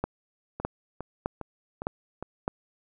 two click trains, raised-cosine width 1 ms, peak -13 / -21 dBFS, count 5 / 5, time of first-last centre 0.04-2.479 / 0.6-2.226 s, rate 1.64 / 2.46 Hz, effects none

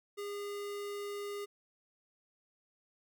square tone, 407.3 Hz, G#4, 34 cents flat, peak -39 dBFS, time 0.17-1.46 s, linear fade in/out 20 ms, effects none

